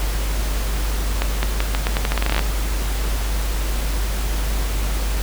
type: accelerating click train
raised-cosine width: 0.3 ms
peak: -4 dBFS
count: 17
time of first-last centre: 1.22-2.393 s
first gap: 210 ms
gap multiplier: 0.83
effects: added 50 Hz sine -19 dBFS peak until 5.22 s + pink hiss -29 dBFS RMS until 5.22 s